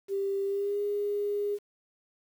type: tone with pitch glide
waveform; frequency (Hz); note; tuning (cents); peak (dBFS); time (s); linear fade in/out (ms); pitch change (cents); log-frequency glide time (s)
sine; 394.2 to 410; G4 to G#4; +10 to -22; -27; 0.08-1.59; 50; +68; 0.44-0.81
effects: 9-bit